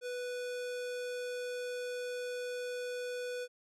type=tone with low-pass filter; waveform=square; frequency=493.9 Hz; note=B4; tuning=in tune; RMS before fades=-39 dBFS; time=0.01-3.48 s; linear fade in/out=50 ms; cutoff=9500 Hz; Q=0.74; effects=none